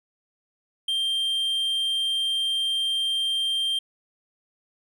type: tone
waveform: triangle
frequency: 3170 Hz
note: G7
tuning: 19 cents sharp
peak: -21 dBFS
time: 0.88-3.79 s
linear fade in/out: 5 ms
effects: none